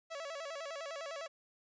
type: tone with vibrato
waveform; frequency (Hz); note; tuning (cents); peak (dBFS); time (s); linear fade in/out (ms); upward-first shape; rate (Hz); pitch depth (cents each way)
sawtooth; 608; D#5; -40; -37; 0.1-1.28; 20; square; 9.9; 130
effects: resampled to 16000 Hz + 12-bit